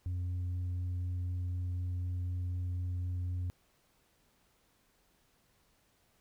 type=tone; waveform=sine; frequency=89.6 Hz; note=F2; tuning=45 cents sharp; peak=-30 dBFS; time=0.06-3.5 s; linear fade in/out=0 ms; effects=tanh soft clip ceiling -32 dBFS + pink hiss -71 dBFS RMS until 6.2 s